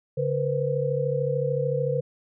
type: tone cluster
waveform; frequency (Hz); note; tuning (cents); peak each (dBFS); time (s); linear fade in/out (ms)
sine; 141.8 / 477.5 / 511; C#3 / A#4 / C5; +40 / +42 / -41; -27; 0.17-2.01; 10
effects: none